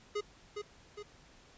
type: tone with echo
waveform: square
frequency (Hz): 415.3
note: G#4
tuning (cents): 0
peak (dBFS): -33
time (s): 0.15-0.21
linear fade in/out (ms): 10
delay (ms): 410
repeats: 2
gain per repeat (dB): -5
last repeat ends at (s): 1.03
effects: pink hiss -60 dBFS RMS until 1.57 s + resampled to 16000 Hz